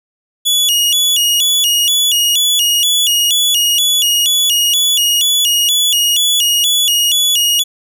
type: tone with vibrato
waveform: sawtooth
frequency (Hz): 3136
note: G7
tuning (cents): 0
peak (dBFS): -7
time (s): 0.45-7.64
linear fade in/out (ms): 20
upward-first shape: square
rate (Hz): 2.1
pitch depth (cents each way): 150
effects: none